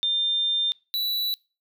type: tone pair in turn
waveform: sine / square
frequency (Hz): 3600 / 3947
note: A7 / B7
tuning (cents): +39 / -2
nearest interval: major second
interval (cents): 159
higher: second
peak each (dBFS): -21 / -24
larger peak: first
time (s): 0.03-0.72 / 0.94-1.34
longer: first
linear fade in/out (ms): 0
effects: noise-tail reverb RT60 0.3 s tail -23 dB re dry